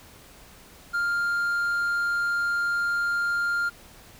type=tone; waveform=triangle; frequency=1400 Hz; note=F6; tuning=4 cents sharp; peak=-21 dBFS; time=0.93-3.7 s; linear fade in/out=20 ms; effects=pink hiss -50 dBFS RMS until 4.19 s